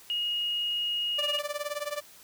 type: tone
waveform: sine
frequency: 2873 Hz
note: F7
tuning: 48 cents sharp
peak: -27 dBFS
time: 0.1-1.39 s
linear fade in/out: 0 ms
type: tone with tremolo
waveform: sawtooth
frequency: 587.3 Hz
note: D5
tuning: in tune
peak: -24 dBFS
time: 1.18-2.01 s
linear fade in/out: 10 ms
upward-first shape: triangle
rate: 19 Hz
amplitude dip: 95%
effects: white hiss -53 dBFS RMS until 2.23 s